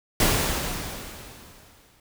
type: noise with exponential decay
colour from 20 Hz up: pink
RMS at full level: -19 dBFS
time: 0.2-2 s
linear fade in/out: 2 ms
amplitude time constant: 390 ms
effects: none